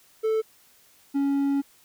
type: tone pair in turn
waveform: triangle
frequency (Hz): 440 / 278.9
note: A4 / C#4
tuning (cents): 0 / +11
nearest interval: minor sixth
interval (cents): 789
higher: first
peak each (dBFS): -19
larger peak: neither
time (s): 0.23-0.42 / 1.14-1.62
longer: second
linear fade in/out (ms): 20
effects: white hiss -58 dBFS RMS until 1.84 s